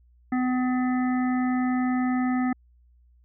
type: harmonic tone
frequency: 252.8 Hz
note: B3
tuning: 41 cents sharp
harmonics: 1 / 3 / 5 / 7 / 8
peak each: -22 / -32 / -36 / -39 / -40 dBFS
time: 0.32-2.53 s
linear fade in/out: 5 ms
effects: added 60 Hz sine -55 dBFS peak until 3.24 s